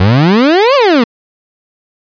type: exponential two-way sweep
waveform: 30% pulse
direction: up then down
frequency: 87.6 to 587.3 to 221.3 Hz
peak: -3 dBFS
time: 0-1.04 s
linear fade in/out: 5 ms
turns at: 0.75 s
effects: resampled to 11025 Hz